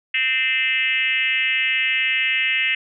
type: tone with frequency modulation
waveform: sine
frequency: 2349 Hz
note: D7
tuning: in tune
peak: -17 dBFS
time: 0.14-2.75 s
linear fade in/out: 5 ms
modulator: 265 Hz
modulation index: 2
effects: none